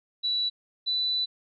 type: tone pair in turn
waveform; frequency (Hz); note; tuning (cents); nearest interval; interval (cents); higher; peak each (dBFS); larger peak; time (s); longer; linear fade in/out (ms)
sine; 3941 / 3980; B7 / B7; -4 / +13; unison; 17; second; -24; neither; 0.23-0.5 / 0.86-1.26; second; 20
effects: none